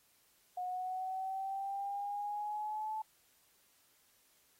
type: exponential sweep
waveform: sine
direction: up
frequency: 724 to 873 Hz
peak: -36 dBFS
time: 0.57-3.02 s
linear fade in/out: 5 ms
effects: white hiss -70 dBFS RMS until 4.59 s + AAC 48 kbps